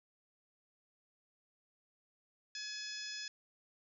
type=harmonic tone with a mistuned harmonic; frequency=847 Hz; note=G#5; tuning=34 cents sharp; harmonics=2 / 3 / 4 / 5 / 6 / 7 / 8; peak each=-48 / -51 / -51 / -54 / -44 / -54 / -54 dBFS; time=2.55-3.28 s; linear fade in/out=2 ms; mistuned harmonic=4; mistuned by=+22 cents; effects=none